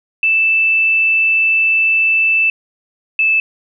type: tone pair in turn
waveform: sine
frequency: 2643 / 2626 Hz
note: E7 / E7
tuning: +4 / -7 cents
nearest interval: unison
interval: 11 cents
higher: first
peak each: -10 dBFS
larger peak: neither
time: 0.23-2.5 / 3.19-3.4 s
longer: first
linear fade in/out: 2 ms
effects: none